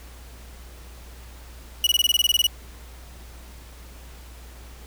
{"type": "tone bursts", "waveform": "40% pulse", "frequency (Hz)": 2919, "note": "F#7", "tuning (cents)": -24, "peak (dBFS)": -15, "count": 13, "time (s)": [1.84, 2.468], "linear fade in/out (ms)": 2, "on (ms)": 28, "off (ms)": 22, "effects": ["added 60 Hz sine -41 dBFS peak until 4.86 s", "pink hiss -48 dBFS RMS until 4.86 s"]}